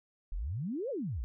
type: exponential two-way sweep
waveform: sine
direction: up then down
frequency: 35.21 to 587.3 to 48.41 Hz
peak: -33 dBFS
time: 0.32-1.24 s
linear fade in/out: 0 ms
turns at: 0.9 s
effects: none